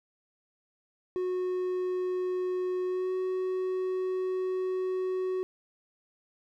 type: tone with pitch glide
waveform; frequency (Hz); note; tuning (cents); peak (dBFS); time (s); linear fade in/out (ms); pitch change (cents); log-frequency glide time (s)
triangle; 366 to 371.8; F#4 to F#4; -19 to +8; -26; 1.16-5.43; 0; +27; 2.86-3.13
effects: none